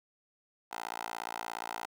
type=tone with high-pass filter; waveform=10% pulse; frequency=57.1 Hz; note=A#1; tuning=35 cents flat; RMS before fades=-40 dBFS; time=0.71-1.86 s; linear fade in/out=10 ms; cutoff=820 Hz; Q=2.1; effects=none